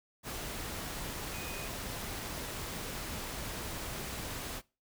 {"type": "tone in noise", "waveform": "sine", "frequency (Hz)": 2489, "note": "D#7", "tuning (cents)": 0, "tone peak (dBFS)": -46, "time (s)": [1.31, 1.7], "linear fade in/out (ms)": 50, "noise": "pink", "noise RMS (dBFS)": -40, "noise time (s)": [0.23, 4.62], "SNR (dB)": -9, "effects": ["noise-tail reverb RT60 0.3 s tail -22 dB re dry"]}